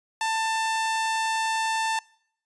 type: tone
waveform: sawtooth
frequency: 890 Hz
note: A5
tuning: 20 cents sharp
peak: -20 dBFS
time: 0.21-1.99 s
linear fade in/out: 2 ms
effects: noise-tail reverb RT60 0.7 s tail -25 dB re dry + resampled to 22050 Hz